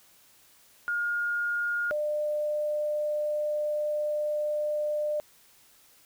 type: tone pair in turn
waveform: sine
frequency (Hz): 1422 / 599.2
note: F6 / D5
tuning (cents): +31 / +35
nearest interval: octave + minor third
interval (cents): 1496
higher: first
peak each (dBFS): -26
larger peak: neither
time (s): 0.88-1.91 / 1.91-5.2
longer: second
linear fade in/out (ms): 0
effects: white hiss -59 dBFS RMS until 6.05 s